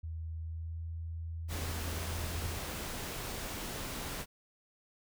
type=tone with pitch glide; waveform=sine; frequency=80.9 to 82.36 Hz; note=E2 to E2; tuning=-32 to -1 cents; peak=-37 dBFS; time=0.03-2.59 s; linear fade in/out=10 ms; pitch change=+31 cents; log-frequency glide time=0.41-0.81 s
type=noise; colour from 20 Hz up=pink; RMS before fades=-40 dBFS; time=1.48-4.26 s; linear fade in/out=50 ms
effects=none